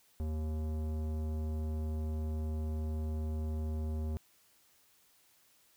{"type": "tone with tanh clipping", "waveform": "sine", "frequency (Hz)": 77.78, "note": "D#2", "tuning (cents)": 0, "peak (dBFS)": -35, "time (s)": [0.2, 4.17], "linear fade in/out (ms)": 0, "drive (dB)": 16, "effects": ["white hiss -67 dBFS RMS until 5.76 s"]}